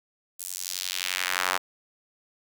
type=tone with high-pass filter sweep; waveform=sawtooth; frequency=91.5 Hz; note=F#2; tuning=19 cents flat; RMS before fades=-30 dBFS; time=0.39-1.58 s; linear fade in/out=10 ms; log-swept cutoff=9400 to 1000 Hz; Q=1.3; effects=none